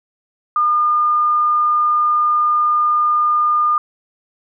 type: tone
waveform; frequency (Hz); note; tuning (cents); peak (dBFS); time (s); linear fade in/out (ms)
sine; 1212; D#6; -46; -12; 0.56-3.78; 2
effects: none